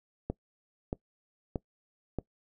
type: click train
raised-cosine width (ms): 2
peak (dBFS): -18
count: 4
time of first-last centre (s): 0.3-2.187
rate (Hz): 1.59
effects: noise-tail reverb RT60 0.1 s tail -22 dB re dry